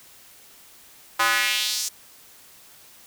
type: tone with high-pass filter sweep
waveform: square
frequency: 113.8 Hz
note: A#2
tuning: 41 cents flat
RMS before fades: -23 dBFS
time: 1.19-1.89 s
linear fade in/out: 10 ms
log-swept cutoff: 1100 to 6700 Hz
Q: 2
effects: white hiss -50 dBFS RMS until 3.06 s